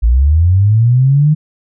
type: linear sweep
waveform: sine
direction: up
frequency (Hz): 53.2 to 155.56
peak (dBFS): -6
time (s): 0.02-1.35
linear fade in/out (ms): 20
effects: none